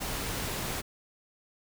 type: noise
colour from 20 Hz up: pink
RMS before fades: -34 dBFS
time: 0-0.82 s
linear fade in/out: 20 ms
effects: none